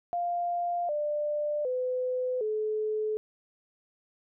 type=tone with pitch steps; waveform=sine; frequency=698.5 / 594.2 / 505.5 / 430 Hz; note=F5 / D5 / B4 / A4; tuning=0 / +20 / +40 / -40 cents; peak=-27 dBFS; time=0.13-3.17 s; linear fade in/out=0 ms; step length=760 ms; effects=none